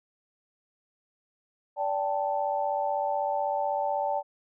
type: chord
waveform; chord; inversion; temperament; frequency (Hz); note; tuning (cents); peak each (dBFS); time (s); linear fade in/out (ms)
sine; D suspended fourth; none; equal with one note detuned; 580.2 / 784 / 880; D5 / G5 / A5; -21 / 0 / 0; -30; 1.76-4.23; 50
effects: none